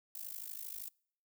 violet noise with amplitude modulation, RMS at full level -41 dBFS, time 0.15-0.89 s, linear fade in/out 2 ms, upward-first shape sine, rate 52.6 Hz, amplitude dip 90%, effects noise-tail reverb RT60 0.6 s tail -26 dB re dry

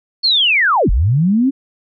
sine linear two-way sweep, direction down then up, 4435 to 35.48 to 280.3 Hz, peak -10 dBFS, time 0.23-1.51 s, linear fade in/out 20 ms, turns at 0.9 s, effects none

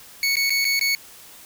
25% pulse tone with dropouts, 2217 Hz, C#7, in tune, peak -15 dBFS, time 0.23-0.95 s, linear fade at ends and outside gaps 1 ms, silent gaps 0.356-0.368 / 0.496-0.504 / 0.645-0.651 / 0.794-0.811 s, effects white hiss -45 dBFS RMS until 1.45 s

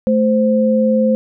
sine tone pair together, 218.5 / 520 Hz, A3 / C5, -12 / -11 cents, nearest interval octave + minor third, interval 1501 cents, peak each -13 / -14 dBFS, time 0.07-1.15 s, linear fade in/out 0 ms, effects none

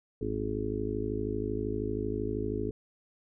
harmonic tone, 52.8 Hz, G#1, 29 cents sharp, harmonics 1 / 2 / 4 / 5 / 6 / 7 / 8, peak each -39 / -37 / -41 / -37 / -39 / -38 / -35 dBFS, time 0.21-2.71 s, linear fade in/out 5 ms, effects none

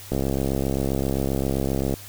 click train, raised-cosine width 2 ms, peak -11 dBFS, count 124, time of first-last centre 0.12-1.94 s, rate 67.6 Hz, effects added 99 Hz sine -44 dBFS peak until 2.08 s + white hiss -42 dBFS RMS until 2.08 s

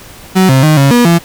35% pulse tone with pitch steps, 187.6 / 132.7 / 154.6 / 138.1 / 241.5 / 169.5 Hz, F#3 / C3 / D#3 / C#3 / B3 / E3, +24 / +25 / -11 / -6 / -39 / +49 cents, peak -3 dBFS, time 0.35-1.19 s, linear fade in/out 20 ms, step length 140 ms, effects pink hiss -34 dBFS RMS until 1.24 s

